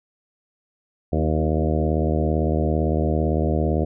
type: harmonic tone with a mistuned harmonic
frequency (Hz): 77.78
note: D#2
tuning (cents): 0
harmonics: 1 / 2 / 3 / 4 / 5 / 6 / 7 / 8 / 9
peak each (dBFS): -22 / -25 / -27 / -28 / -29 / -30 / -30 / -31 / -32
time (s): 1.12-3.85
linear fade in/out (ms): 10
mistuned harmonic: 4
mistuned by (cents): +27
effects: none